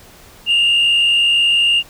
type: tone with frequency modulation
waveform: sine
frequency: 2812 Hz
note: F7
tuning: 11 cents sharp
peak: -9 dBFS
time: 0.46-1.83 s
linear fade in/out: 50 ms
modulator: 62 Hz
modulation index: 0.9
effects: tanh soft clip ceiling -8 dBFS + pink hiss -43 dBFS RMS until 1.89 s